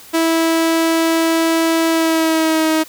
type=tone with pitch glide; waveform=sawtooth; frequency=327.4 to 316.1 Hz; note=E4 to D#4; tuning=-12 to +27 cents; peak=-9 dBFS; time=0.13-2.84 s; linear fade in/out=20 ms; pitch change=-61 cents; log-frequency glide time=1.89-2.71 s; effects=white hiss -40 dBFS RMS until 2.88 s